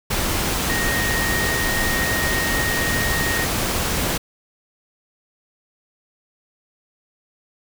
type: tone in noise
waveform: sine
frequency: 1864.7 Hz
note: A#6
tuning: in tune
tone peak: -23 dBFS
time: 0.69-3.45 s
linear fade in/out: 10 ms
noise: pink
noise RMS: -22 dBFS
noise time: 0.1-4.18 s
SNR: -4 dB
effects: none